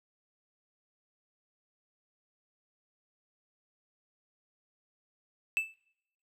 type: tone with exponential decay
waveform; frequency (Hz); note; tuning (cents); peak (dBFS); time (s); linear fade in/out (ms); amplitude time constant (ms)
triangle; 2637; E7; 0; -21; 5.57-5.74; 0; 35
effects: noise-tail reverb RT60 0.8 s tail -26 dB re dry